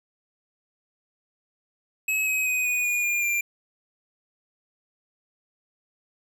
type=tone with pitch steps; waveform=square; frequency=2569 / 2537 / 2505 / 2473 / 2442 / 2411 / 2380 Hz; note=E7 / D#7 / D#7 / D#7 / D#7 / D7 / D7; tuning=-45 / +33 / +11 / -11 / -33 / +45 / +22 cents; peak=-23 dBFS; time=2.08-3.41 s; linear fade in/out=5 ms; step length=190 ms; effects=none